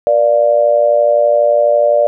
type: tone with amplitude modulation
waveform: sine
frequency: 587.3 Hz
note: D5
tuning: in tune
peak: -4 dBFS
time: 0.07-2.07 s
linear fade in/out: 0 ms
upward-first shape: sine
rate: 112 Hz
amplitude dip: 80%
effects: none